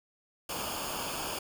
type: noise with comb filter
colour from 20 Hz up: pink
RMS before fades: -36 dBFS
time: 0.49-1.39 s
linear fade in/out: 5 ms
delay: 0.51 ms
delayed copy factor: -0.75
effects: none